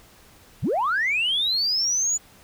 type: linear sweep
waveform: sine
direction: up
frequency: 65.41 to 7010 Hz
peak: -19 dBFS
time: 0.62-2.18 s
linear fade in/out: 20 ms
effects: tanh soft clip ceiling -16 dBFS + pink hiss -52 dBFS RMS until 2.43 s